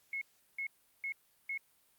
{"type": "tone bursts", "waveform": "sine", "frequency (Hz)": 2179, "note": "C#7", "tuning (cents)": -30, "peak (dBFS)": -35, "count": 4, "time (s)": [0.13, 1.576], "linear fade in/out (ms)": 2, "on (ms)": 84, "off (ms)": 370, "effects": ["white hiss -70 dBFS RMS until 1.98 s", "Opus 48 kbps"]}